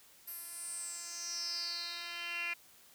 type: tone with band-pass filter sweep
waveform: 10% pulse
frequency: 344.1 Hz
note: F4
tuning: 26 cents flat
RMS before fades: -41 dBFS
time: 0.27-2.54 s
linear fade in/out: 10 ms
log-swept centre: 12000 to 2500 Hz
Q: 8
effects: white hiss -61 dBFS RMS until 2.94 s